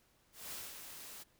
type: noise with ADSR envelope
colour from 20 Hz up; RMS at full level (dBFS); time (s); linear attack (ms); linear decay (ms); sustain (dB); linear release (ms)
white; -44; 0.32-1.24; 200; 200; -6; 20
effects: pink hiss -71 dBFS RMS until 1.39 s